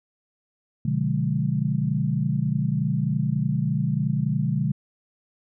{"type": "chord", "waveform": "sine", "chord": "B diminished seventh", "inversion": "none", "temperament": "equal with one note detuned", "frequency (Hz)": [123.47, 146.83, 177.87, 207.7], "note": ["B2", "D3", "F3", "Ab3"], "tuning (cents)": [0, 0, 32, 0], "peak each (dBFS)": [-27, -24, -28, -28], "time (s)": [0.85, 4.72], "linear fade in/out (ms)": 5, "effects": []}